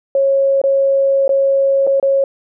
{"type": "tone with dropouts", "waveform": "sine", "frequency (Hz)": 547, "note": "C#5", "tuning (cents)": -23, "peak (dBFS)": -10, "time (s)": [0.15, 2.24], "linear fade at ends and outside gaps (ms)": 2, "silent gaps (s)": [[0.616, 0.638], [1.279, 1.292], [1.868, 1.873], [1.999, 2.027]], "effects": []}